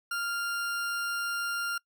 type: tone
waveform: 40% pulse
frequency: 1396.9 Hz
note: F6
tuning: in tune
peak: -29 dBFS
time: 0.11-1.78 s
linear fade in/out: 5 ms
effects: noise-tail reverb RT60 0.1 s tail -25 dB re dry